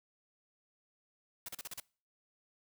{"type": "noise bursts", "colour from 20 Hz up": "white", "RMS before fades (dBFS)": -43, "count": 6, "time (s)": [1.46, 1.8], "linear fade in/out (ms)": 2, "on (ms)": 25, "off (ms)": 38, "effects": ["noise-tail reverb RT60 0.4 s tail -23 dB re dry"]}